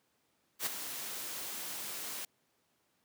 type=noise with ADSR envelope; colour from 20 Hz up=white; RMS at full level=-32 dBFS; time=0.59-2.25 s; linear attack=73 ms; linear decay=13 ms; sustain=-9 dB; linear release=3 ms; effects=pink hiss -75 dBFS RMS until 3.04 s + high-pass 150 Hz 12 dB/octave